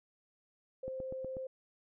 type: tone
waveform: sine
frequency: 523.3 Hz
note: C5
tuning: in tune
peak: -38 dBFS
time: 0.83-1.47 s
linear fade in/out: 5 ms
type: click train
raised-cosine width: 2 ms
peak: -31 dBFS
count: 5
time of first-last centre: 0.88-1.368 s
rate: 8.19 Hz
effects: none